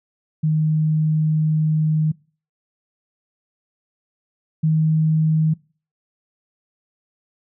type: tone pair in turn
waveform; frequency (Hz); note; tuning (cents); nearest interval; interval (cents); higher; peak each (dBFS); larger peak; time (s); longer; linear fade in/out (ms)
sine; 155.56 / 157.37; D#3 / D#3; 0 / +20; unison; 20; second; -15 / -14; second; 0.43-2.12 / 4.63-5.54; first; 10
effects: noise-tail reverb RT60 0.4 s tail -24 dB re dry